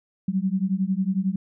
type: beating tone pair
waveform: sine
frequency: 185 / 196 Hz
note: F#3 / G3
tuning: 0 / 0 cents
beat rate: 11 Hz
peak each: -24 dBFS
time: 0.28-1.36 s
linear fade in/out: 5 ms
effects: none